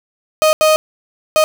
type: tone bursts at uneven times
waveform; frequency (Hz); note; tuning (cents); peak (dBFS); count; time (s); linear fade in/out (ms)
35% pulse; 622.3; D#5; 0; -7; 3; 0.42-0.53 / 0.61-0.76 / 1.36-1.44; 0
effects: none